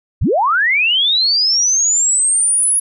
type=linear sweep; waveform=sine; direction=up; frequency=32 to 10560 Hz; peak=-11 dBFS; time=0.21-2.8 s; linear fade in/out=10 ms; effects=none